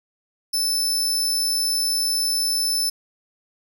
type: tone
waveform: sawtooth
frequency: 5274 Hz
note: E8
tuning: in tune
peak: -17 dBFS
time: 0.53-2.9 s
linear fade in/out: 10 ms
effects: none